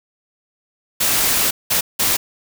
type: noise bursts at uneven times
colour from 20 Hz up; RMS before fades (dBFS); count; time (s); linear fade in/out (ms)
white; -17; 3; 1-1.51 / 1.7-1.81 / 1.99-2.17; 10
effects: none